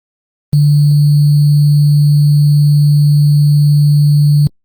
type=tone with sample-and-hold; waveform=sine; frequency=146.83 Hz; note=D3; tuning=in tune; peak=-5 dBFS; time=0.53-4.47 s; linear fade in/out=0 ms; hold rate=4410 Hz; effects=Opus 24 kbps